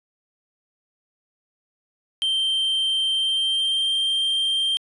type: tone with pitch glide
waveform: triangle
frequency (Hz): 3136 to 3167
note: G7 to G7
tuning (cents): 0 to +17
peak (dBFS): -18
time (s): 2.22-4.77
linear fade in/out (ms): 0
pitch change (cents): +17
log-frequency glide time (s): 3.13-3.92
effects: resampled to 24000 Hz